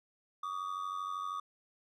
triangle ring-modulated tone, 1187 Hz, D6, 18 cents sharp, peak -31 dBFS, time 0.43-1.4 s, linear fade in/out 5 ms, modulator 46.4 Hz, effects none

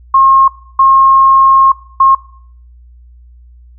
sine tone bursts at uneven times, 1075 Hz, C6, 47 cents sharp, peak -3 dBFS, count 3, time 0.14-0.48 / 0.79-1.72 / 2-2.15 s, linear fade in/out 5 ms, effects noise-tail reverb RT60 0.6 s tail -21 dB re dry + added 60 Hz sine -36 dBFS peak until 3.78 s

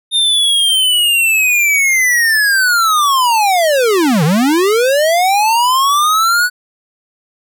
square linear two-way sweep, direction down then up, 3662 to 142 to 1489 Hz, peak -10 dBFS, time 0.11-6.5 s, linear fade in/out 50 ms, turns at 4.24 s, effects none

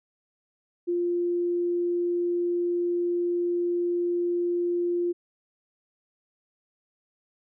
sine tone, 349.2 Hz, F4, in tune, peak -23 dBFS, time 0.87-5.13 s, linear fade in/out 20 ms, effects none

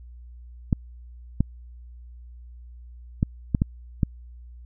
clicks, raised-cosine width 5 ms, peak -7 dBFS, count 6, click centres 0.728 / 1.406 / 3.229 / 3.548 / 3.619 / 4.032 s, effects added 60 Hz sine -41 dBFS peak until 4.65 s

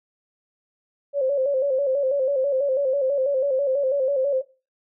sine tone with vibrato, 544 Hz, C#5, 33 cents flat, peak -19 dBFS, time 1.13-4.43 s, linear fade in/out 50 ms, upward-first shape square, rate 6.1 Hz, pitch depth 70 cents each way, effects noise-tail reverb RT60 0.3 s tail -17 dB re dry

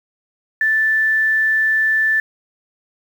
sine tone with quantisation, 1760 Hz, A6, in tune, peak -13 dBFS, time 0.61-2.2 s, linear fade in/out 2 ms, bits 7, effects none

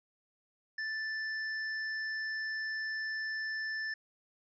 sine tone with hard clipping, 1760 Hz, A6, in tune, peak -36 dBFS, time 0.78-3.94 s, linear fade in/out 5 ms, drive 10 dB, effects resampled to 16000 Hz

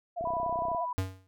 sine tone with vibrato, 679 Hz, F5, 49 cents flat, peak -31 dBFS, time 0.16-0.86 s, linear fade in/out 20 ms, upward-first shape sine, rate 17 Hz, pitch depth 75 cents each way
click train, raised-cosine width 2 ms, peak -29 dBFS, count 18, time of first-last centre 0.21-0.748 s, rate 31.6 Hz
sine tone, 987.8 Hz, B5, in tune, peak -31 dBFS, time 0.25-0.93 s, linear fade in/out 5 ms
square tone with exponential decay, 94.3 Hz, F#2, 33 cents sharp, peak -25 dBFS, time 0.98-1.27 s, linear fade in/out 0 ms, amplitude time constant 61 ms
effects none

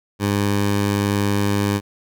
15% pulse tone, 101.3 Hz, G#2, 43 cents flat, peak -11 dBFS, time 0.19-1.81 s, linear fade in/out 50 ms, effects none

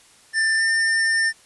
square tone with pitch glide, 1782 to 1802.7 Hz, A6 to A6, +22 to +42 cents, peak -18 dBFS, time 0.33-1.33 s, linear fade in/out 50 ms, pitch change +20 cents, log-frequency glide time 0.57-0.63 s, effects white hiss -52 dBFS RMS until 1.45 s + resampled to 24000 Hz

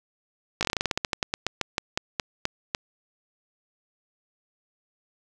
slowing click train, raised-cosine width 0.2 ms, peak -7 dBFS, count 22, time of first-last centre 0.61-2.749 s, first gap 18 ms, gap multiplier 1.15, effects none

